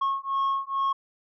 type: beating tone pair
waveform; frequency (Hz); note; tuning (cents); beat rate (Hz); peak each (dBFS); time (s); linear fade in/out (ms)
sine; 1090 / 1092.3; C#6 / C#6; -29 / -26; 2.3; -25; 0.01-0.93; 10
effects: tanh soft clip ceiling -21 dBFS